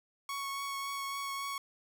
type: tone with vibrato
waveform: sawtooth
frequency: 1108.7 Hz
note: C#6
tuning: in tune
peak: -32 dBFS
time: 0.29-1.58 s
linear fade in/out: 2 ms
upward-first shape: triangle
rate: 3.6 Hz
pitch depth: 14 cents each way
effects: none